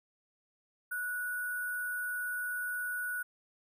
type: tone with sample-and-hold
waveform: sine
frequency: 1471 Hz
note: F#6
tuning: 11 cents flat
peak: -33 dBFS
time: 0.91-3.23 s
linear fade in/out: 10 ms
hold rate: 11025 Hz
effects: none